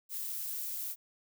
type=noise; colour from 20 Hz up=violet; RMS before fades=-38 dBFS; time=0.09-0.96 s; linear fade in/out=50 ms; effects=none